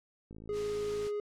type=click train; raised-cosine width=3 ms; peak=-36 dBFS; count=42; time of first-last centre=0.31-1.068 s; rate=54.1 Hz
type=tone; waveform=triangle; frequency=415.3 Hz; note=G#4; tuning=in tune; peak=-30 dBFS; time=0.49-1.2 s; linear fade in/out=2 ms
type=high-pass noise; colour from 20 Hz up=white; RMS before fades=-46 dBFS; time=0.52-1.12 s; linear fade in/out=50 ms; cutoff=190 Hz; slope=48 dB/octave
effects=low-pass 6000 Hz 12 dB/octave